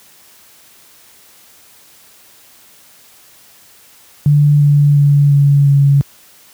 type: tone with pitch steps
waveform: sine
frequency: 146.4 / 144.89 / 143.39 / 141.9 / 140.44 Hz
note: D3 / D3 / D3 / C#3 / C#3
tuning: -5 / -23 / -41 / +41 / +23 cents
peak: -6 dBFS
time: 4.26-6.01 s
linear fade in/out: 0 ms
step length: 350 ms
effects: white hiss -45 dBFS RMS until 6.53 s + high-pass 60 Hz 12 dB/octave